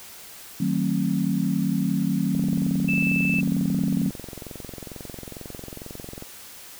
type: chord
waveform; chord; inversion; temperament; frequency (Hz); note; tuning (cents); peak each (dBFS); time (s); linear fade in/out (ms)
sine; D# diminished seventh; none; just; 155.56 / 186.68 / 224 / 268.8; D#3 / F#3 / A3 / C4; 0 / +16 / +31 / +47; -28 / -24 / -27 / -27; 0.6-4.1; 5
type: click train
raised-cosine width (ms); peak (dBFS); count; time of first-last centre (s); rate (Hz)
2; -23; 87; 2.35-6.224; 22.2
type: tone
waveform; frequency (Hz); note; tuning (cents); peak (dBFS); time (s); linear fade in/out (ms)
sine; 2637; E7; 0; -23; 2.88-3.41; 10
effects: white hiss -43 dBFS RMS until 6.79 s